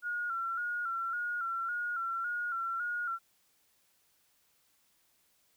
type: tone with vibrato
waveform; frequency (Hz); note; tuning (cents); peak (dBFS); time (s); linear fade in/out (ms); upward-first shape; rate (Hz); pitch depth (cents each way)
sine; 1396.9; F6; 0; -32; 0.02-3.19; 50; square; 1.8; 50
effects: white hiss -71 dBFS RMS until 5.56 s